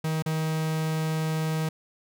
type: tone with dropouts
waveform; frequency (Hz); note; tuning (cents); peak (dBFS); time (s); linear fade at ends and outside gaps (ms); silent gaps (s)
45% pulse; 158.1; D#3; +28; -25; 0.04-1.69; 5; 0.224-0.26
effects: none